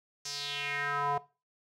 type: tone with band-pass filter sweep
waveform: square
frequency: 143.4 Hz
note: D3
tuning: 41 cents flat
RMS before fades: -34 dBFS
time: 0.25-1.18 s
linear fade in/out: 5 ms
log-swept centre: 5900 to 820 Hz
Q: 3.6
effects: noise-tail reverb RT60 0.3 s tail -18 dB re dry